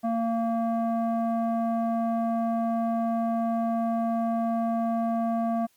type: tone with low-pass filter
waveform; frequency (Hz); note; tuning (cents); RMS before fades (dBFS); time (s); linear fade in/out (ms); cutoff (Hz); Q
square; 229.3; A#3; -28; -26; 0.03-5.67; 20; 850; 7.4
effects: white hiss -65 dBFS RMS until 5.76 s + MP3 96 kbps